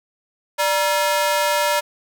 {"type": "ring-modulated tone", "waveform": "sawtooth", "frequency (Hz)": 770, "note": "G5", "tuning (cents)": -31, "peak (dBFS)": -10, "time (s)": [0.58, 1.81], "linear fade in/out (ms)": 20, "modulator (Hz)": 180, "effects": []}